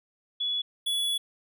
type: tone pair in turn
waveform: sine / square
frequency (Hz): 3401 / 3401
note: G#7 / G#7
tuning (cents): +40 / +40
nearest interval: unison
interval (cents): 0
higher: neither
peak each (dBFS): -26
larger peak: neither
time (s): 0.4-0.62 / 0.86-1.18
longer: second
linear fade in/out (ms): 10
effects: none